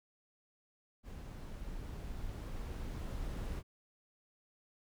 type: noise with level ramp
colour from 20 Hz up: brown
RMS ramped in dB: -46 to -39 dBFS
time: 1.03-3.63 s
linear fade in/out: 50 ms
effects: none